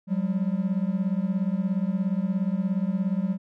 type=beating tone pair; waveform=triangle; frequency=181.7 / 198.7 Hz; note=F#3 / G3; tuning=-31 / +24 cents; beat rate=17 Hz; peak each=-24 dBFS; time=0.07-3.38 s; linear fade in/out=50 ms; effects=none